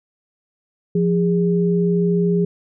sine tone pair together, 174.61 / 408.9 Hz, F3 / G#4, 0 / -27 cents, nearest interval octave + minor third, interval 1473 cents, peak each -16 / -19 dBFS, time 0.95-2.45 s, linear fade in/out 5 ms, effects none

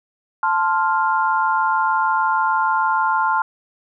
sine chord, F major, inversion first, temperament equal, 880 / 1046.5 / 1396.9 Hz, A5 / C6 / F6, 0 / 0 / 0 cents, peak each -19 / -20 / -21 dBFS, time 0.43-3.42 s, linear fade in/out 2 ms, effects none

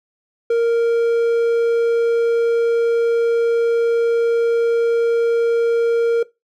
triangle tone, 465.1 Hz, A#4, 4 cents flat, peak -11 dBFS, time 0.5-6.23 s, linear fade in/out 5 ms, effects noise-tail reverb RT60 0.2 s tail -19 dB re dry

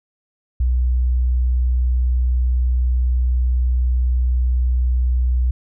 sine tone, 62 Hz, B1, 7 cents sharp, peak -14 dBFS, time 0.6-5.51 s, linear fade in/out 5 ms, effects none

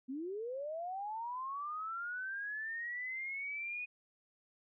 sine linear sweep, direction up, 246.9 to 2489 Hz, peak -38 dBFS, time 0.08-3.86 s, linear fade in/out 20 ms, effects none

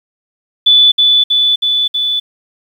sine tone with echo, 3476 Hz, A7, 22 cents flat, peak -4 dBFS, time 0.66-0.92 s, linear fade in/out 10 ms, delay 320 ms, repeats 4, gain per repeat -2 dB, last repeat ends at 2.2 s, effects 7-bit

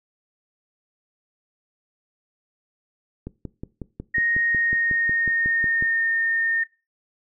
click train, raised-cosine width 3 ms, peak -19 dBFS, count 15, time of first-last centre 3.27-5.825 s, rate 5.48 Hz
sine tone with pitch glide, 1864.7 to 1827.4 Hz, A#6 to A#6, 0 to -35 cents, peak -19 dBFS, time 4.14-6.64 s, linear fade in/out 10 ms, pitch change -35 cents, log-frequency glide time 4.4-6.09 s
effects noise-tail reverb RT60 0.3 s tail -20 dB re dry

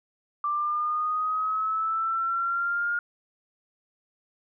sine linear sweep, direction up, 1174.7 to 1422 Hz, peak -24 dBFS, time 0.44-2.99 s, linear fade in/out 2 ms, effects none

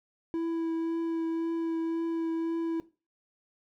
triangle tone with vibrato, 329.6 Hz, E4, in tune, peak -26 dBFS, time 0.34-2.8 s, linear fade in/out 0 ms, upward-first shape triangle, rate 1.9 Hz, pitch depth 14 cents each way, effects noise-tail reverb RT60 0.3 s tail -17 dB re dry

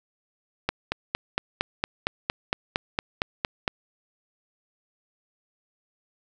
click train, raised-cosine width 0.3 ms, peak -7 dBFS, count 14, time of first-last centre 0.69-3.679 s, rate 4.35 Hz, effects none

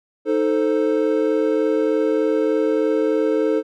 triangle chord, A diminished, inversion second, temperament equal, 311.1 / 440 / 523.3 Hz, Eb4 / A4 / C5, 0 / 0 / 0 cents, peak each -19 / -17 / -21 dBFS, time 0.25-3.63 s, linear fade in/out 50 ms, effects none

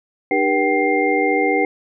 sine tone cluster, 301.7 / 396 / 480.4 / 768 / 2110 Hz, D4 / G4 / B4 / G5 / C7, +47 / +18 / -48 / -36 / +14 cents, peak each -21 dBFS, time 0.31-1.65 s, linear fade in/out 2 ms, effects none

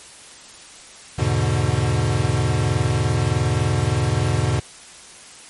square chord, E dominant seventh, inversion none, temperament equal, 82.41 / 103.83 / 123.47 / 146.83 Hz, E2 / G#2 / B2 / D3, 0 / 0 / 0 / 0 cents, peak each -26 / -23 / -22 / -25 dBFS, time 1.18-4.6 s, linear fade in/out 10 ms, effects white hiss -42 dBFS RMS until 5.49 s + MP3 48 kbps

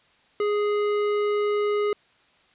triangle tone with hard clipping, 415.3 Hz, G#4, in tune, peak -23 dBFS, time 0.4-1.93 s, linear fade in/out 2 ms, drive 16 dB, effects white hiss -60 dBFS RMS until 2.54 s + resampled to 8000 Hz

